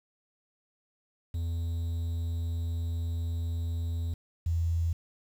triangle / sine tone pair in turn, 84 / 83.68 Hz, E2 / E2, +33 / +27 cents, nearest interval unison, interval 6 cents, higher first, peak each -27 / -25 dBFS, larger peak second, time 1.34-4.14 / 4.46-4.93 s, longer first, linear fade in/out 5 ms, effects 9-bit

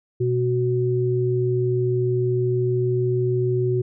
sine tone pair together, 123.47 / 370 Hz, B2 / F#4, 0 / 0 cents, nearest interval octave + perfect fifth, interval 1900 cents, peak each -21 dBFS, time 0.2-3.82 s, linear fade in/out 10 ms, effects none

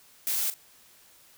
blue noise with echo, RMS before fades -28 dBFS, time 0.27-0.5 s, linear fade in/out 0 ms, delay 40 ms, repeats 1, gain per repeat -13 dB, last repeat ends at 0.54 s, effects white hiss -57 dBFS RMS until 1.37 s

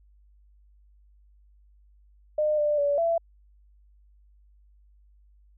sine tone with pitch steps, 607 / 594 / 574 / 670 Hz, D#5 / D5 / D5 / E5, -43 / +20 / -40 / +28 cents, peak -21 dBFS, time 2.38-3.18 s, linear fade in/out 5 ms, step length 200 ms, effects added 50 Hz sine -55 dBFS peak until 5.57 s

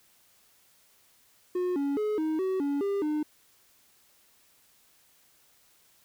triangle tone with pitch steps, 360.9 / 281.4 / 424.1 / 313.8 / 377.5 / 283.8 / 399.3 / 302.8 Hz, F#4 / C#4 / G#4 / D#4 / F#4 / C#4 / G4 / D#4, -43 / +26 / +36 / +15 / +35 / +41 / +32 / -47 cents, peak -24 dBFS, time 1.55-3.23 s, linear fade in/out 5 ms, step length 210 ms, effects white hiss -63 dBFS RMS until 6.04 s

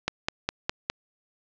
click train, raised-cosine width 0.2 ms, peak -7 dBFS, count 5, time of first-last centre 0.08-0.9 s, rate 4.88 Hz, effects low-pass 5000 Hz 12 dB/octave

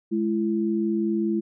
sine tone pair together, 211.1 / 336.1 Hz, G#3 / E4, +29 / +34 cents, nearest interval minor sixth, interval 805 cents, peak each -24 dBFS, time 0.11-1.41 s, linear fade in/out 20 ms, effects none

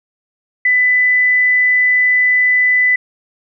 sine tone, 1997 Hz, B6, 19 cents sharp, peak -9 dBFS, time 0.65-2.96 s, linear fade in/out 5 ms, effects none

